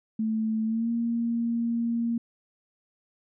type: tone with pitch glide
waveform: sine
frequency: 220 to 233.1 Hz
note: A3 to A#3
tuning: 0 to 0 cents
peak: -24 dBFS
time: 0.19-2.18 s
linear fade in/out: 5 ms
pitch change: +100 cents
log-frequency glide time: 0.65-0.9 s
effects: none